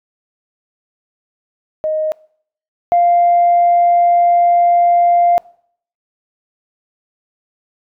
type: tone pair in turn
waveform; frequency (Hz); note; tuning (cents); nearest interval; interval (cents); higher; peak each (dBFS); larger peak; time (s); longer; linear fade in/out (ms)
sine; 622.3 / 696.8; D#5 / F5; 0 / -4; major second; 196; second; -14 / -7; second; 1.84-2.12 / 2.92-5.38; second; 0
effects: noise-tail reverb RT60 0.6 s tail -24 dB re dry + tanh soft clip ceiling -4 dBFS